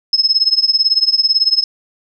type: tone with tremolo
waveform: sine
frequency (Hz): 5180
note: E8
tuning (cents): -31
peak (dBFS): -6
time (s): 0.13-1.64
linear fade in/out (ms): 2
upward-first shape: triangle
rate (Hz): 18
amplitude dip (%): 100
effects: none